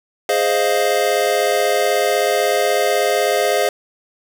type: chord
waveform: square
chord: F minor seventh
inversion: first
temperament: equal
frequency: 415.3 / 523.3 / 622.3 / 698.5 Hz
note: Ab4 / C5 / Eb5 / F5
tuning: 0 / 0 / 0 / 0 cents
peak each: -21 dBFS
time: 0.29-3.69 s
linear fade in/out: 2 ms
effects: none